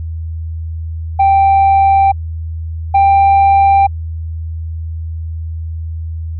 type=tone pair in turn; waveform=sine; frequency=784 / 789.5 Hz; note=G5 / G5; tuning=0 / +12 cents; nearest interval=unison; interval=12 cents; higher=second; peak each=-4 / -3 dBFS; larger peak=second; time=1.19-2.12 / 2.94-3.87 s; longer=neither; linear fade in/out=10 ms; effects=tanh soft clip ceiling -5 dBFS + added 81 Hz sine -19 dBFS peak until 6.39 s